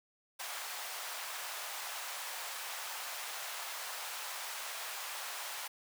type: high-pass noise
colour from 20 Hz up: pink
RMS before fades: -42 dBFS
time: 0.39-5.68 s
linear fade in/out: 10 ms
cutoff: 710 Hz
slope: 24 dB/octave
effects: none